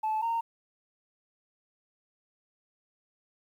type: tone pair in turn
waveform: sine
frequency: 869 / 920.7 Hz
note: A5 / A#5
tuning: -22 / -22 cents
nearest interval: minor second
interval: 100 cents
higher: second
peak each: -25 dBFS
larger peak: neither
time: 0.03-0.22 / 0.22-0.41 s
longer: neither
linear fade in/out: 10 ms
effects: tanh soft clip ceiling -24 dBFS + 10-bit